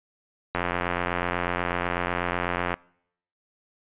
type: click train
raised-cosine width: 0.5 ms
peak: -10 dBFS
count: 194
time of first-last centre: 0.55-2.741 s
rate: 88.1 Hz
effects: noise-tail reverb RT60 0.7 s tail -25 dB re dry + resampled to 8000 Hz